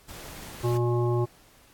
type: noise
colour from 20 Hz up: pink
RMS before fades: -42 dBFS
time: 0.08-0.78 s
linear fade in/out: 10 ms
type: harmonic tone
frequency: 120 Hz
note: B2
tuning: 49 cents flat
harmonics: 1 / 3 / 5 / 7 / 9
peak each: -24 / -26 / -37 / -36 / -37 dBFS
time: 0.63-1.26 s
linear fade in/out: 20 ms
effects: pink hiss -57 dBFS RMS until 1.73 s + AAC 64 kbps